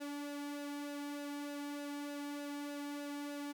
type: tone with flanger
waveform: sawtooth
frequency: 288.4 Hz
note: D4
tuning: 31 cents flat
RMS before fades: -43 dBFS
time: 0-3.53 s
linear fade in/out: 20 ms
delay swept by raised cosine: 0.89 to 1.99 ms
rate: 3.3 Hz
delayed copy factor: -0.55
effects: none